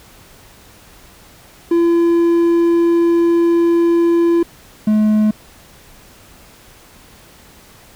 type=tone pair in turn; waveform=triangle; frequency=339.3 / 213.7 Hz; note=F4 / G#3; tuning=-50 / +50 cents; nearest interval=minor sixth; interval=800 cents; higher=first; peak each=-8 dBFS; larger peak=neither; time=1.71-4.43 / 4.87-5.31 s; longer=first; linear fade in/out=5 ms; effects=pink hiss -44 dBFS RMS until 7.95 s